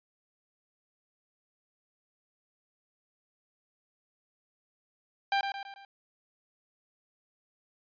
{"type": "tone with echo", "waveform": "sawtooth", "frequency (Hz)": 792, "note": "G5", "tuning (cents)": 18, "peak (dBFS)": -21, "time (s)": [5.32, 5.41], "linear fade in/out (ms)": 2, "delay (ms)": 110, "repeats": 4, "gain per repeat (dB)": -6, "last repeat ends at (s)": 5.85, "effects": ["resampled to 11025 Hz"]}